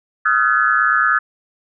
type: tone cluster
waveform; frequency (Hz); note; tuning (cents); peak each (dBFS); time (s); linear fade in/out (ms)
sine; 1259 / 1368 / 1505 / 1708; D#6 / F6 / F#6 / G#6; +20 / -36 / +29 / +48; -18; 0.25-1.19; 10
effects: none